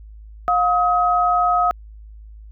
sine tone pair together, 712.2 / 1269 Hz, F5 / D#6, +34 / +34 cents, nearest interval minor seventh, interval 1000 cents, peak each -17 dBFS, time 0.48-1.71 s, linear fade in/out 0 ms, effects added 53 Hz sine -37 dBFS peak until 2.51 s

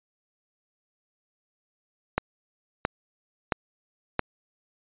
click train, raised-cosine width 0.5 ms, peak -7 dBFS, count 4, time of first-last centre 2.18-4.193 s, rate 1.49 Hz, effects resampled to 8000 Hz

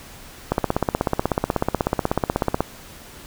click train, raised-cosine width 1 ms, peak -4 dBFS, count 35, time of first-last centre 0.52-2.606 s, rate 16.3 Hz, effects pink hiss -42 dBFS RMS until 3.26 s

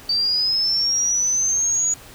sine linear sweep, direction up, 4600 to 6830 Hz, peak -17 dBFS, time 0.09-1.94 s, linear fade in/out 5 ms, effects pink hiss -43 dBFS RMS until 2.14 s

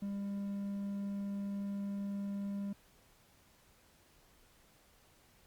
triangle tone, 200 Hz, G3, 35 cents sharp, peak -34 dBFS, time 0.02-2.73 s, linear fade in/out 5 ms, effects pink hiss -66 dBFS RMS until 5.46 s + Opus 48 kbps

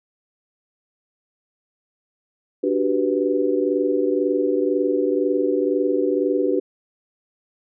sine chord, G major seventh, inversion second, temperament equal, 293.7 / 370 / 392 / 493.9 Hz, D4 / F#4 / G4 / B4, 0 / 0 / 0 / 0 cents, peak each -23 dBFS, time 2.63-6.6 s, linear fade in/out 10 ms, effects none

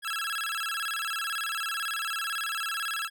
25% pulse tone with vibrato, 1483 Hz, F#6, 4 cents sharp, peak -26 dBFS, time 0.02-3.1 s, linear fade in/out 50 ms, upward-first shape square, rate 18 Hz, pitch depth 190 cents each way, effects none

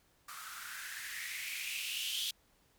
violet noise with band-pass filter sweep, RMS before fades -41 dBFS, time 0.28-2.31 s, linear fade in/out 5 ms, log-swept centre 1200 to 3400 Hz, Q 6.2, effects pink hiss -70 dBFS RMS until 2.78 s

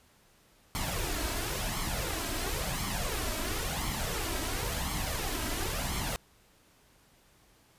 pink noise with flanger, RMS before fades -33 dBFS, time 0.75-6.16 s, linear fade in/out 0 ms, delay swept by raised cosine 0.93 to 3.13 ms, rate 0.96 Hz, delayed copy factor +0.6, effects pink hiss -63 dBFS RMS until 7.78 s + resampled to 32000 Hz

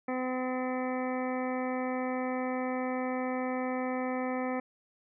harmonic tone, 255.2 Hz, C4, 43 cents flat, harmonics 1 / 2 / 3 / 4 / 5 / 7 / 8 / 9, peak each -33 / -35 / -38 / -43 / -43 / -45 / -46 / -47 dBFS, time 0.08-4.6 s, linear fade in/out 5 ms, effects none

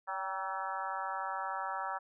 harmonic tone with a mistuned harmonic, 190 Hz, F#3, 46 cents sharp, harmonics 3 / 4 / 5 / 6 / 7 / 8 / 9, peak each -47 / -40 / -40 / -44 / -40 / -48 / -46 dBFS, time 0.07-1.99 s, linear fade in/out 20 ms, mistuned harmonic 4, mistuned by +38 cents, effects none

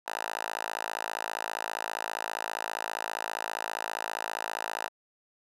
5% pulse tone with high-pass filter, 55 Hz, A1, in tune, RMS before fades -35 dBFS, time 0.06-4.89 s, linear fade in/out 20 ms, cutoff 950 Hz, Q 3.5, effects resampled to 32000 Hz

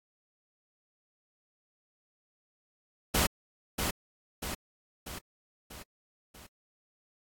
pink noise with echo, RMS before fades -26 dBFS, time 3.14-3.27 s, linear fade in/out 10 ms, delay 640 ms, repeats 5, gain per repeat -5 dB, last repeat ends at 6.47 s, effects AAC 64 kbps

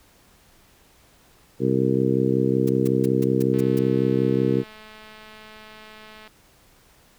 harmonic tone, 65.41 Hz, C2, in tune, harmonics 2 / 3 / 4 / 5 / 6 / 7, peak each -25 / -25 / -25 / -25 / -25 / -25 dBFS, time 1.59-4.64 s, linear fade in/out 50 ms
white noise bursts, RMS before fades -38 dBFS, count 7, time 2.67-3.791 s, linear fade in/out 5 ms, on 23 ms, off 160 ms
click train, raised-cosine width 0.3 ms, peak -29 dBFS, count 592, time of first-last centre 3.54-6.276 s, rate 216 Hz
effects pink hiss -56 dBFS RMS until 7.18 s

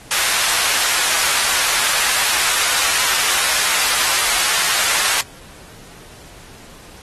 pink high-pass noise, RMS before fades -18 dBFS, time 0.11-5.21 s, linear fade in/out 2 ms, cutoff 1200 Hz, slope 12 dB/octave, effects pink hiss -42 dBFS RMS until 7.02 s + AAC 32 kbps

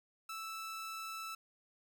sawtooth tone, 1318 Hz, E6, 1 cent flat, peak -38 dBFS, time 0.29-1.35 s, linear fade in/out 5 ms, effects none

